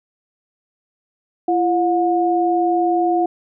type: tone pair together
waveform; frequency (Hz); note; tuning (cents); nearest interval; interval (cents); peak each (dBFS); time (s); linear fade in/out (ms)
sine; 340 / 720.4; F4 / F#5; -46 / -46; octave + minor second; 1300; -17; 1.48-3.26; 5
effects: none